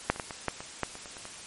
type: clicks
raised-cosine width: 0.5 ms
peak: -7 / -25 / -17 / -22 / -12 / -23 / -12 / -27 / -27 / -27 / -26 dBFS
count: 11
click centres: 0.1 / 0.161 / 0.198 / 0.308 / 0.483 / 0.605 / 0.833 / 0.954 / 1.058 / 1.168 / 1.254 s
effects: white hiss -44 dBFS RMS until 1.46 s + MP3 48 kbps